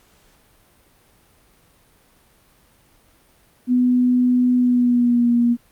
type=tone with pitch glide; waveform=sine; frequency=248.6 to 238.2 Hz; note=B3 to A#3; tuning=+12 to +38 cents; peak=-13 dBFS; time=3.67-5.57 s; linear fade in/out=50 ms; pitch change=-74 cents; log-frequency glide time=4.56-5.3 s; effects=pink hiss -56 dBFS RMS until 5.71 s + Opus 48 kbps